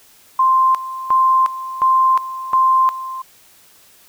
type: tone with tremolo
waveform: sine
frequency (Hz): 1046.5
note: C6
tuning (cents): 0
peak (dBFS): -10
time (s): 0.39-3.22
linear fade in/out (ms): 5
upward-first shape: square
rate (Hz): 1.4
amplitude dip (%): 80
effects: white hiss -49 dBFS RMS until 4.08 s